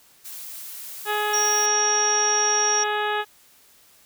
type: noise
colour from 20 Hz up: blue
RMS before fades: -37 dBFS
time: 0.24-1.67 s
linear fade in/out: 20 ms
type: harmonic tone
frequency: 420 Hz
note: G#4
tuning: 19 cents sharp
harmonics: 1 / 2 / 3 / 4 / 5 / 6 / 7 / 8 / 9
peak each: -28 / -26 / -30 / -28 / -40 / -36 / -36 / -38 / -39 dBFS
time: 1.05-3.25 s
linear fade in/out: 50 ms
type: tone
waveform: sine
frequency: 5670 Hz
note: F8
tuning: 25 cents sharp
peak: -20 dBFS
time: 1.33-2.84 s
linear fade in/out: 10 ms
effects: white hiss -55 dBFS RMS until 4.05 s